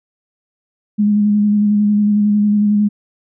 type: tone with vibrato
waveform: sine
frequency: 207.7 Hz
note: G#3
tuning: in tune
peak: -10 dBFS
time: 0.98-2.89 s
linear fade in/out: 20 ms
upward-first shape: square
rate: 11 Hz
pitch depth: 17 cents each way
effects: none